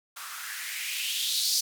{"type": "noise with band-pass filter sweep", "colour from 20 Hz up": "violet", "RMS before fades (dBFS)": -31, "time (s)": [0.16, 1.61], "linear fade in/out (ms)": 10, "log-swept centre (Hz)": [1100, 5100], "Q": 3.7, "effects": []}